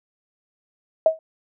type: tone with exponential decay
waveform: sine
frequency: 640 Hz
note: D#5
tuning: 49 cents sharp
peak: -8 dBFS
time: 1.06-1.19 s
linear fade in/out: 2 ms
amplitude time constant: 28 ms
effects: none